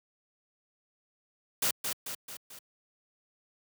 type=noise with echo; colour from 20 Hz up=white; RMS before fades=-28 dBFS; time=1.62-1.71 s; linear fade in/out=5 ms; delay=220 ms; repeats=4; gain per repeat=-5 dB; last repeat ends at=2.59 s; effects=high-pass 100 Hz 12 dB/octave